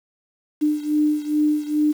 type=beating tone pair; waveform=sine; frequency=300 / 302.4 Hz; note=D4 / D#4; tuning=+37 / -49 cents; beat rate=2.4 Hz; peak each=-19 / -22 dBFS; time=0.61-1.93 s; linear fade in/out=20 ms; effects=7-bit